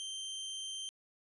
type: tone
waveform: sawtooth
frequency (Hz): 3136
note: G7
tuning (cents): 0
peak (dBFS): -36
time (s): 0-0.89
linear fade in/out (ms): 0
effects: resampled to 24000 Hz